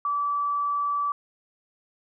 sine tone, 1155 Hz, D6, 29 cents flat, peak -23 dBFS, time 0.05-1.12 s, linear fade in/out 2 ms, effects none

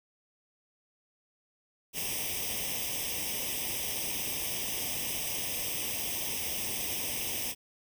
white noise with comb filter, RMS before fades -34 dBFS, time 1.93-7.55 s, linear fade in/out 50 ms, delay 0.35 ms, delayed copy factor +1, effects none

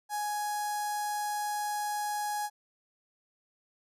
sawtooth tone with notch filter, 834 Hz, G#5, 7 cents sharp, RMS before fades -33 dBFS, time 0.09-2.5 s, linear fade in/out 50 ms, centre 2700 Hz, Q 0.64, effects resampled to 32000 Hz

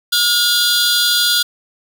40% pulse tone cluster, 1430 / 3323 / 3555 / 4058 / 4809 Hz, F6 / G#7 / A7 / B7 / D8, +41 / 0 / +17 / +46 / +40 cents, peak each -18 dBFS, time 0.12-1.43 s, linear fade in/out 10 ms, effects none

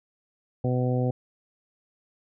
harmonic tone, 125.7 Hz, B2, 31 cents sharp, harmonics 1 / 2 / 3 / 4 / 5 / 6, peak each -24 / -29 / -34 / -30 / -38 / -37 dBFS, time 0.64-1.11 s, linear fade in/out 5 ms, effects none

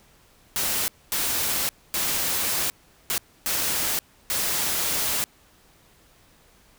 white noise bursts at uneven times, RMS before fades -25 dBFS, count 6, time 0.56-0.88 / 1.12-1.69 / 1.94-2.7 / 3.1-3.18 / 3.46-3.99 / 4.3-5.24 s, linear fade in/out 0 ms, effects pink hiss -57 dBFS RMS until 6.78 s

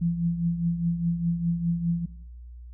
sine tone with tremolo, 170 Hz, F3, 46 cents flat, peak -20 dBFS, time 0.01-2.06 s, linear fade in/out 10 ms, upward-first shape triangle, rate 4.9 Hz, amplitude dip 70%, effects noise-tail reverb RT60 0.8 s tail -20 dB re dry + added 60 Hz sine -40 dBFS peak until 2.73 s

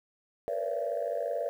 sine tone cluster, 465.1 / 485.4 / 524 / 579 / 674 Hz, A#4 / B4 / C5 / D5 / E5, -4 / -30 / +2 / -25 / +38 cents, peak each -38 / -37 / -38 / -32 / -34 dBFS, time 0.48-1.49 s, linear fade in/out 0 ms, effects tanh soft clip ceiling -22 dBFS + 10-bit

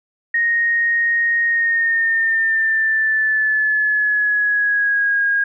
sine tone with pitch glide, 1864 to 1632.1 Hz, A#6 to G#6, -1 to -31 cents, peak -14 dBFS, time 0.34-5.44 s, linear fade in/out 5 ms, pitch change -230 cents, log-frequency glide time 1.46-5.23 s, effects none

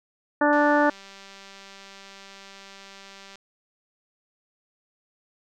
harmonic tone, 293.7 Hz, D4, in tune, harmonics 1 / 2 / 3 / 4 / 5 / 6, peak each -22 / -22 / -23 / -28 / -26 / -28 dBFS, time 0.41-0.9 s, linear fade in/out 5 ms
click train, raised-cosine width 0.2 ms, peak -28 dBFS, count 555, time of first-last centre 0.53-3.357 s, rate 196 Hz
effects none

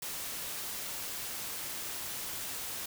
white noise, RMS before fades -39 dBFS, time 0.02-2.86 s, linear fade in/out 5 ms, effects none

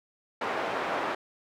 pink band-pass noise, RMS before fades -31 dBFS, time 0.41-1.15 s, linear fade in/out 5 ms, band 480 to 1600 Hz, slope 12 dB/octave, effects none

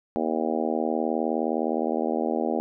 harmonic tone, 79.5 Hz, D#2, 38 cents sharp, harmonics 3 / 4 / 5 / 6 / 7 / 8 / 9 / 10, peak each -29 / -30 / -31 / -32 / -32 / -33 / -34 / -34 dBFS, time 0.16-2.6 s, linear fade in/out 0 ms, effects none

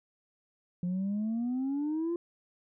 sine exponential sweep, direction up, 174.61 to 348.4 Hz, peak -27 dBFS, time 0.83-2.16 s, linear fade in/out 2 ms, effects tanh soft clip ceiling -27 dBFS

